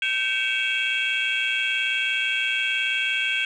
sine tone cluster, 1550 / 2259 / 2592 / 2711 / 3275 Hz, G6 / C#7 / E7 / E7 / G#7, -20 / +32 / -30 / +48 / -25 cents, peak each -27 dBFS, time 0.02-3.45 s, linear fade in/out 2 ms, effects tanh soft clip ceiling -15 dBFS

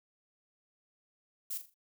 violet noise with echo, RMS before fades -37 dBFS, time 1.5-1.58 s, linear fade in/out 10 ms, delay 41 ms, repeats 4, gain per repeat -9 dB, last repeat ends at 1.744 s, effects none

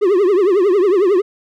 triangle tone with vibrato, 383.3 Hz, G4, 39 cents flat, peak -8 dBFS, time 0.01-1.22 s, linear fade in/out 20 ms, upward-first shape triangle, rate 11 Hz, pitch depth 210 cents each way, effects none

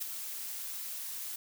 blue noise with ADSR envelope, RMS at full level -33 dBFS, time 0-1.36 s, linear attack 22 ms, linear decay 6 ms, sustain -7 dB, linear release 4 ms, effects none

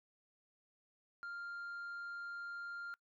sine tone, 1396.9 Hz, F6, in tune, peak -40 dBFS, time 1.23-2.94 s, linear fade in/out 0 ms, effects noise-tail reverb RT60 0.1 s tail -26 dB re dry + tanh soft clip ceiling -42 dBFS

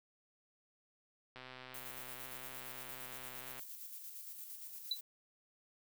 click train, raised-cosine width 0.3 ms, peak -34 dBFS, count 287, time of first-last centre 1.36-3.594 s, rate 128 Hz
violet noise with tremolo, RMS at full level -48 dBFS, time 1.74-5.01 s, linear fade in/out 5 ms, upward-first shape square, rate 8.7 Hz, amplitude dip 35%
triangle tone with exponential decay, 3975 Hz, B7, 10 cents sharp, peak -28 dBFS, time 4.91-4.99 s, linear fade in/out 5 ms, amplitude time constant 17 ms
effects none

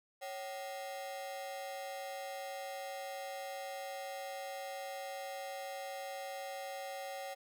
45% pulse ring-modulated tone, 659.3 Hz, E5, in tune, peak -38 dBFS, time 0.21-7.35 s, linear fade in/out 20 ms, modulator 106 Hz, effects none

